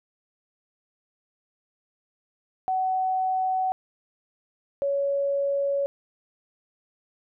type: tone pair in turn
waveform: sine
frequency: 751 / 559.7 Hz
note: F#5 / C#5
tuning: +26 / +17 cents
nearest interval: perfect fourth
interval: 509 cents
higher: first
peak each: -22 / -22 dBFS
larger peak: neither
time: 2.68-3.72 / 4.82-5.86 s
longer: neither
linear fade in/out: 0 ms
effects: none